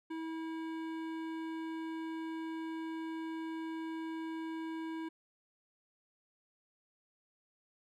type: tone with hard clipping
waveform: sine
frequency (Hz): 323.4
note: E4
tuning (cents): -33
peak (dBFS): -40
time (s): 0.1-5.09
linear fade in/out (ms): 10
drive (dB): 15
effects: none